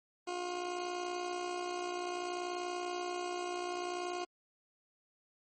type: tone with amplitude modulation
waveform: 20% pulse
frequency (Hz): 356.4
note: F4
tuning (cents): +35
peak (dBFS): -29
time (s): 0.27-4.25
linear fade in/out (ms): 10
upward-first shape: sine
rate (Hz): 60.6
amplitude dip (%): 50
effects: MP3 32 kbps